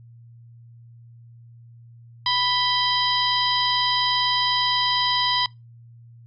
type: harmonic tone with a mistuned harmonic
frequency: 987.8 Hz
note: B5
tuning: in tune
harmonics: 1 / 2 / 3 / 4 / 5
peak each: -24 / -29 / -24 / -26 / -26 dBFS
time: 2.26-5.46 s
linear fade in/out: 2 ms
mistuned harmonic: 3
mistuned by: +100 cents
effects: noise-tail reverb RT60 0.2 s tail -23 dB re dry + added 117 Hz sine -44 dBFS peak until 6.26 s